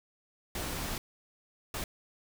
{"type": "noise bursts at uneven times", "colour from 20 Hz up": "pink", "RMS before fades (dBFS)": -36, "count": 2, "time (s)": [[0.55, 0.98], [1.74, 1.84]], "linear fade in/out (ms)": 2, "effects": []}